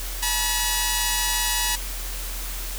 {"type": "tone pair together", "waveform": "5% pulse", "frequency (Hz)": [860, 965.3], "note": ["A5", "B5"], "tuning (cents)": [-40, -40], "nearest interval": "major second", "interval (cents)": 200, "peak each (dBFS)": [-15, -11], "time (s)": [0.22, 1.76], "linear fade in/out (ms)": 10, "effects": ["added 42 Hz sine -30 dBFS peak until 2.78 s", "white hiss -34 dBFS RMS until 2.78 s"]}